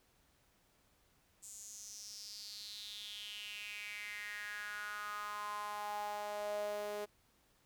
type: tone with high-pass filter sweep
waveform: sawtooth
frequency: 207.7 Hz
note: G#3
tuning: in tune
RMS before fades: -44 dBFS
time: 1.42-7.06 s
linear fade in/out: 20 ms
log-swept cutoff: 7600 to 490 Hz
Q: 5.8
effects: pink hiss -72 dBFS RMS until 7.65 s